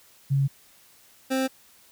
sine / 25% pulse tone pair in turn, 138 / 263.4 Hz, C#3 / C4, -7 / +12 cents, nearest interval major seventh, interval 1119 cents, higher second, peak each -19 dBFS, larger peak neither, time 0.3-0.48 / 1.3-1.48 s, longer neither, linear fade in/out 20 ms, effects white hiss -56 dBFS RMS until 1.91 s

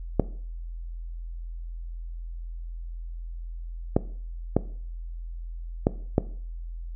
clicks, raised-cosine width 2 ms, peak -5 dBFS, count 5, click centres 0.197 / 3.965 / 4.566 / 5.869 / 6.181 s, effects noise-tail reverb RT60 0.5 s tail -17 dB re dry + added 42 Hz sine -33 dBFS peak until 6.95 s

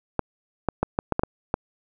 clicks, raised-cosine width 1 ms, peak -7 dBFS, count 8, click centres 0.193 / 0.687 / 0.83 / 0.989 / 1.123 / 1.194 / 1.235 / 1.541 s, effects none

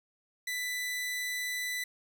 sawtooth tone, 1989 Hz, B6, 12 cents sharp, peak -29 dBFS, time 0.47-1.84 s, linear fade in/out 5 ms, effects none

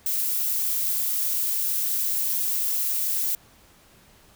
violet noise, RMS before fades -25 dBFS, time 0.06-3.35 s, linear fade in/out 2 ms, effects pink hiss -55 dBFS RMS until 4.35 s

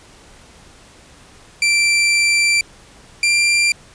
sawtooth tone pair in turn, 2349 / 2372 Hz, D7 / D7, 0 / +17 cents, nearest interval unison, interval 17 cents, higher second, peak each -9 dBFS, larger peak neither, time 1.62-2.61 / 3.23-3.72 s, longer first, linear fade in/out 2 ms, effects pink hiss -45 dBFS RMS until 3.94 s + resampled to 22050 Hz

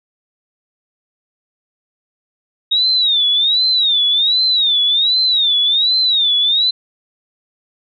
sine tone with vibrato, 3729 Hz, A#7, in tune, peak -11 dBFS, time 2.71-6.71 s, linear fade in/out 10 ms, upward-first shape sine, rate 1.3 Hz, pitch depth 160 cents each way, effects none

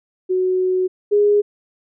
sine tone pair in turn, 370 / 412.7 Hz, F#4 / G#4, 0 / -11 cents, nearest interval major second, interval 189 cents, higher second, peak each -15 / -11 dBFS, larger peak second, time 0.29-0.88 / 1.11-1.42 s, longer first, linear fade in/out 20 ms, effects none

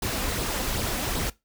pink noise with flanger, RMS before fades -28 dBFS, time 0.02-1.3 s, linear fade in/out 5 ms, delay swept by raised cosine 0.21 to 4.01 ms, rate 2.6 Hz, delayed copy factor +0.5, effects noise-tail reverb RT60 0.2 s tail -20 dB re dry

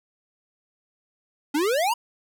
square exponential sweep, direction up, 277.2 to 990 Hz, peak -21 dBFS, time 1.54-1.94 s, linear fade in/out 10 ms, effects none

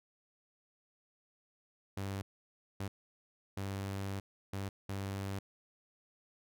sawtooth tone bursts at uneven times, 98 Hz, G2, in tune, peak -33 dBFS, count 5, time 1.97-2.22 / 2.8-2.88 / 3.57-4.2 / 4.53-4.69 / 4.89-5.39 s, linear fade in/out 5 ms, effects none

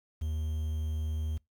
triangle tone with quantisation, 77.78 Hz, D#2, in tune, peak -28 dBFS, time 0.21-1.38 s, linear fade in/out 10 ms, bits 9, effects noise-tail reverb RT60 0.2 s tail -25 dB re dry

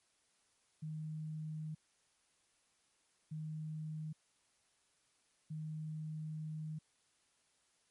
sine tone bursts at uneven times, 155.56 Hz, D#3, in tune, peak -40 dBFS, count 3, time 0.82-1.75 / 3.31-4.13 / 5.5-6.79 s, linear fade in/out 10 ms, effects white hiss -75 dBFS RMS until 7.9 s + MP3 48 kbps

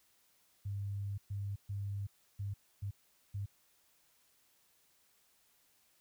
sine tone bursts at uneven times, 100 Hz, G2, 35 cents sharp, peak -36 dBFS, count 6, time 0.65-1.18 / 1.3-1.56 / 1.69-2.07 / 2.39-2.54 / 2.82-2.91 / 3.34-3.46 s, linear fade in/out 10 ms, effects white hiss -71 dBFS RMS until 6 s

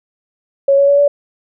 sine tone with pitch steps, 553 / 560.1 / 567.2 / 574.5 Hz, C#5 / C#5 / C#5 / D5, -4 / +18 / +40 / -38 cents, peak -7 dBFS, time 0.68-1.08 s, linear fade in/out 5 ms, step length 100 ms, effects none

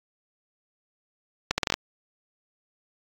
accelerating click train, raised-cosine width 0.2 ms, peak -5 dBFS, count 7, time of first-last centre 1.51-1.74 s, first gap 70 ms, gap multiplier 0.75, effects AAC 64 kbps

